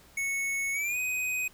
square tone with pitch glide, 2207 to 2506 Hz, C#7 to D#7, -8 to +12 cents, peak -29 dBFS, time 0.17-1.48 s, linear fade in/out 5 ms, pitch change +220 cents, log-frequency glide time 0.73-0.98 s, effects pink hiss -57 dBFS RMS until 1.53 s

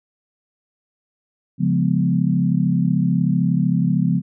sine chord, C# dominant seventh, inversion none, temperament equal, 138.59 / 174.61 / 207.7 / 246.9 Hz, C#3 / E#3 / G#3 / B3, 0 / 0 / 0 / 0 cents, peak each -21 / -18 / -23 / -23 dBFS, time 1.58-4.22 s, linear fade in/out 50 ms, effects none

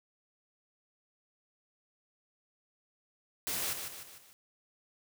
white noise with echo, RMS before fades -35 dBFS, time 3.47-3.73 s, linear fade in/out 0 ms, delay 150 ms, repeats 4, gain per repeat -6 dB, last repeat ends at 4.33 s, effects none

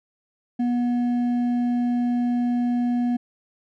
triangle tone with hard clipping, 242.5 Hz, B3, 31 cents flat, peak -21 dBFS, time 0.59-3.17 s, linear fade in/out 10 ms, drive 8 dB, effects none

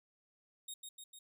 15% pulse tone with echo, 3729 Hz, A#7, in tune, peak -36 dBFS, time 0.68-0.74 s, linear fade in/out 5 ms, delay 150 ms, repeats 3, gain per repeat -3 dB, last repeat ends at 1.19 s, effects none

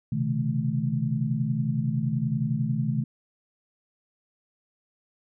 sine tone cluster, 126.5 / 137.3 / 158.2 / 216.8 Hz, B2 / C#3 / D#3 / A3, +42 / -16 / +29 / -25 cents, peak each -29 dBFS, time 0.12-3.04 s, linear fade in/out 5 ms, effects none

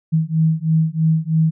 sine beating tone pair, 158.4 / 161.5 Hz, D#3 / E3, +31 / -35 cents, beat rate 3.1 Hz, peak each -17 dBFS, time 0.12-1.51 s, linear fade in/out 20 ms, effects none

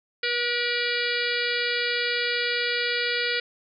harmonic tone with a mistuned harmonic, 482.3 Hz, B4, 41 cents flat, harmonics 1 / 3 / 4 / 5 / 6 / 7 / 8 / 9 / 10, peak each -31 / -30 / -31 / -30 / -33 / -35 / -35 / -34 / -35 dBFS, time 0.23-3.4 s, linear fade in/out 5 ms, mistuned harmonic 5, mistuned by -39 cents, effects none

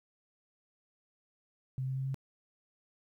sine tone with pitch steps, 130.81 / 132.02 / 133.25 / 134.49 Hz, C3 / C3 / C3 / C3, 0 / +16 / +32 / +48 cents, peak -32 dBFS, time 1.78-2.144 s, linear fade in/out 0 ms, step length 91 ms, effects 12-bit

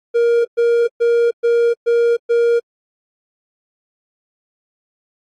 triangle tone bursts, 470.1 Hz, A#4, 15 cents sharp, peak -9 dBFS, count 6, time 0.14-2.6 s, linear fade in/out 20 ms, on 310 ms, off 120 ms, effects AAC 32 kbps

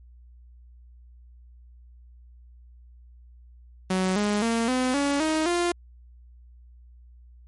sawtooth tone with pitch steps, 186.7 / 207.2 / 229.9 / 255 / 283 / 314 / 348.4 Hz, F#3 / G#3 / A#3 / C4 / C#4 / D#4 / F4, +16 / -4 / -24 / -44 / +36 / +16 / -4 cents, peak -18 dBFS, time 3.9-5.72 s, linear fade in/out 5 ms, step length 260 ms, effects added 60 Hz sine -47 dBFS peak until 7.47 s + MP3 48 kbps

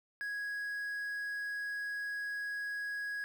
triangle tone with quantisation, 1661.2 Hz, G#6, in tune, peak -34 dBFS, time 0.21-3.24 s, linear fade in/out 0 ms, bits 10, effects none

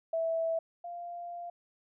sine tone pair in turn, 656 / 695.2 Hz, E5 / F5, -9 / -8 cents, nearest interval minor second, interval 101 cents, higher second, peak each -28 / -38 dBFS, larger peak first, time 0.13-0.59 / 0.84-1.5 s, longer second, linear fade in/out 5 ms, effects none

